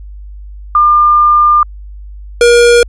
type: tone pair in turn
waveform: sine / square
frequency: 1200 / 476.2 Hz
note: D6 / A#4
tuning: +37 / +37 cents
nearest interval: octave + major third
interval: 1600 cents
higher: first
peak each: -4 dBFS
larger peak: neither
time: 0.75-1.63 / 2.41-2.83 s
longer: first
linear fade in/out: 2 ms
effects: added 50 Hz sine -26 dBFS peak until 2.88 s + resampled to 24000 Hz